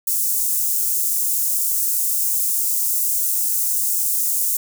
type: high-pass noise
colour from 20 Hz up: white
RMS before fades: -20 dBFS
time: 0.07-4.57 s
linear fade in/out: 5 ms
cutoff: 7100 Hz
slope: 24 dB/octave
effects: none